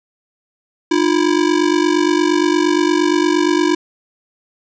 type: ring-modulated tone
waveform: square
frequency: 328.5 Hz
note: E4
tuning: 6 cents flat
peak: -10 dBFS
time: 0.91-3.75 s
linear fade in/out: 2 ms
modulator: 24.3 Hz
effects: resampled to 16000 Hz + 7-bit